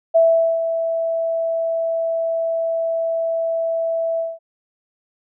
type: tone with ADSR envelope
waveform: sine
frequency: 659.3 Hz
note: E5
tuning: in tune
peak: -9 dBFS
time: 0.14-4.39 s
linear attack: 19 ms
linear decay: 430 ms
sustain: -9 dB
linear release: 200 ms
effects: none